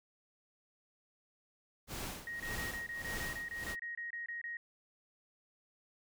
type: noise with tremolo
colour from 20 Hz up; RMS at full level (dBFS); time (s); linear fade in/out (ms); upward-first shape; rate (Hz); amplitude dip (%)
pink; -41; 1.87-3.76; 50; sine; 1.7; 85
type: tone bursts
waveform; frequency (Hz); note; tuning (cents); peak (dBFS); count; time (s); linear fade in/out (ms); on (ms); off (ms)
sine; 1879; A#6; +13; -39; 15; 2.27-4.57; 2; 130; 25
effects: none